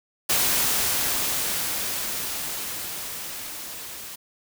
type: noise with level ramp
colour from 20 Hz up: white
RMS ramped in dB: -21 to -38 dBFS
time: 0.29-4.16 s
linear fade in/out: 10 ms
effects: none